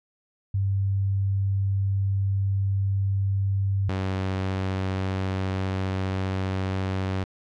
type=tone pair in turn; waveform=sine / sawtooth; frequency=98 / 94.83 Hz; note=G2 / F#2; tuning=0 / +43 cents; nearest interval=minor second; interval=57 cents; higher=first; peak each=-21 dBFS; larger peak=neither; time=0.54-3.89 / 3.89-7.24 s; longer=neither; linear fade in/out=5 ms; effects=low-pass 4000 Hz 12 dB/octave